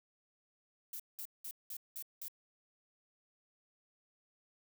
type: noise bursts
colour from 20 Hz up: violet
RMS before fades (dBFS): -44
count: 6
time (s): 0.93-2.282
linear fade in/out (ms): 2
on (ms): 67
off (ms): 190
effects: none